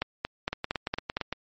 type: two click trains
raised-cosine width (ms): 0.3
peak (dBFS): -11 / -14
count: 6 / 8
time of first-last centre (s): 0.02-1.169 / 0.53-1.326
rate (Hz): 4.35 / 8.79
effects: MP3 32 kbps